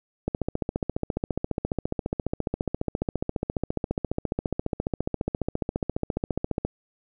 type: click train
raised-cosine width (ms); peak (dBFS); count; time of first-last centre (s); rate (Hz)
2; -12; 94; 0.28-6.65; 14.6
effects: none